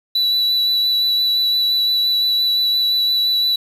triangle tone with vibrato, 3951 Hz, B7, in tune, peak -13 dBFS, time 0.15-3.56 s, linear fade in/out 5 ms, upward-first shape sine, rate 5.8 Hz, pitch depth 12 cents each way, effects 7-bit

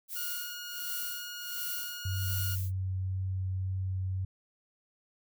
violet noise with tremolo, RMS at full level -36 dBFS, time 0.08-2.72 s, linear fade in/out 50 ms, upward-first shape sine, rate 1.4 Hz, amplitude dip 85%
15% pulse tone, 1438 Hz, F#6, 50 cents flat, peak -33 dBFS, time 0.15-2.56 s, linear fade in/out 20 ms
sine tone with vibrato, 94 Hz, F#2, 28 cents sharp, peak -30 dBFS, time 2.05-4.25 s, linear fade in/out 5 ms, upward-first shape triangle, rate 1.9 Hz, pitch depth 8 cents each way
effects none

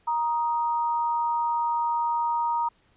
sine tone pair together, 939.5 / 1244.5 Hz, A#5 / D#6, +13 / 0 cents, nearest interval perfect fourth, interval 487 cents, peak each -23 / -32 dBFS, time 0.07-2.69 s, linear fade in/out 10 ms, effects pink hiss -64 dBFS RMS until 2.96 s + resampled to 8000 Hz

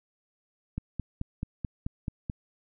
click train, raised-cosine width 5 ms, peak -19 dBFS, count 8, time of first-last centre 0.78-2.298 s, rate 4.61 Hz, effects none

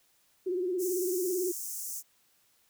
sine tone with vibrato, 363.4 Hz, F#4, 31 cents flat, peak -28 dBFS, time 0.46-1.52 s, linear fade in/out 10 ms, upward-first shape sine, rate 18 Hz, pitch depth 77 cents each way
pink high-pass noise, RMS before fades -38 dBFS, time 0.78-2.03 s, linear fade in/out 50 ms, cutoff 6000 Hz, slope 48 dB/octave
effects white hiss -68 dBFS RMS until 2.69 s

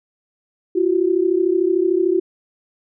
sine tone pair together, 343.5 / 376.9 Hz, F4 / F#4, -29 / +32 cents, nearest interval major second, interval 161 cents, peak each -17 dBFS, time 0.75-2.2 s, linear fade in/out 10 ms, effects none

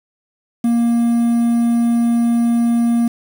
triangle tone with quantisation, 234.6 Hz, A#3, 11 cents sharp, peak -10 dBFS, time 0.64-3.08 s, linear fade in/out 5 ms, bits 6, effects none

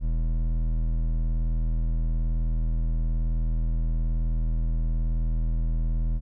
sine tone with hard clipping, 40.54 Hz, E1, 28 cents flat, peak -24 dBFS, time 0-6.21 s, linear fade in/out 50 ms, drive 10 dB, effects none

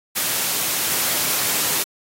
white high-pass noise, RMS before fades -21 dBFS, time 0.15-1.84 s, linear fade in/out 20 ms, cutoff 100 Hz, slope 24 dB/octave, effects AAC 48 kbps

